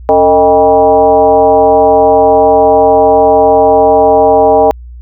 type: tone with frequency modulation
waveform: sine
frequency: 622.3 Hz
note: D#5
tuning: in tune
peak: -3 dBFS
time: 0.09-4.71 s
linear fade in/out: 0 ms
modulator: 173 Hz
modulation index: 1.4
effects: added 60 Hz sine -26 dBFS peak until 5.01 s